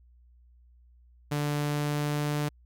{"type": "tone with pitch glide", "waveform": "sawtooth", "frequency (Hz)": [146.83, 147.85], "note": ["D3", "D3"], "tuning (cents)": [0, 12], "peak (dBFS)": -23, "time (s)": [1.31, 2.49], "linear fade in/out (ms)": 10, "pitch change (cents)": 12, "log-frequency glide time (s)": [1.53, 2.38], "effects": ["added 60 Hz sine -55 dBFS peak until 2.65 s"]}